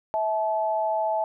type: tone pair together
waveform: sine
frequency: 650 / 864.1 Hz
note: E5 / A5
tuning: -24 / -32 cents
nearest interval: perfect fourth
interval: 492 cents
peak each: -25 dBFS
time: 0.14-1.24 s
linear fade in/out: 0 ms
effects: none